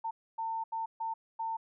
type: tone bursts at uneven times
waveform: sine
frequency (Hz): 900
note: A5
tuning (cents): +39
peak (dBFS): -32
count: 5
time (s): 0.04-0.11 / 0.38-0.64 / 0.72-0.86 / 1-1.14 / 1.39-1.57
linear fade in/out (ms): 10
effects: none